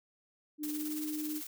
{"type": "tone with pitch glide", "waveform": "sine", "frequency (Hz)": [300.8, 304.6], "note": ["D4", "D#4"], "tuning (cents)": [42, -37], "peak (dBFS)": -35, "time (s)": [0.58, 1.42], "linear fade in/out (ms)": 50, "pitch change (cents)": 21, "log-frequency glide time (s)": [0.71, 0.87]}
{"type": "noise with tremolo", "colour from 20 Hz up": "blue", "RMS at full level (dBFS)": -40, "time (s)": [0.63, 1.47], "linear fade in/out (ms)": 5, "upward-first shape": "sine", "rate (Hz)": 18, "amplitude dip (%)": 55}
{"effects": []}